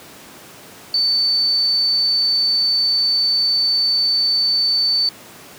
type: tone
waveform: sine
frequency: 4530 Hz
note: C#8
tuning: 37 cents sharp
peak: -14 dBFS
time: 0.94-5.09 s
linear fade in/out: 2 ms
effects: pink hiss -40 dBFS RMS until 5.58 s + high-pass 150 Hz 12 dB/octave